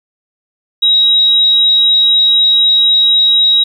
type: tone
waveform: sine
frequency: 3824 Hz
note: A#7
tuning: 43 cents sharp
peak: -6 dBFS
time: 0.82-3.64 s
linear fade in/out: 10 ms
effects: 7-bit